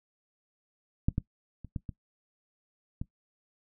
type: clicks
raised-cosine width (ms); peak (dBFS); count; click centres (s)
5; -12 / -16 / -30 / -21 / -25 / -22; 6; 1.085 / 1.181 / 1.647 / 1.762 / 1.892 / 3.015
effects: noise-tail reverb RT60 0.1 s tail -18 dB re dry